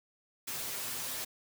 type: noise with comb filter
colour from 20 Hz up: white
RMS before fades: -38 dBFS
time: 0.47-1.25 s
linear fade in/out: 10 ms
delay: 7.9 ms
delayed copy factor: +0.9
effects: none